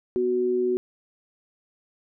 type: tone pair together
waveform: sine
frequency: 246.9 / 369.9 Hz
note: B3 / F#4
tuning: 0 / 0 cents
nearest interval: perfect fifth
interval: 700 cents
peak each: -30 / -21 dBFS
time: 0.16-0.77 s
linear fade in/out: 0 ms
effects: none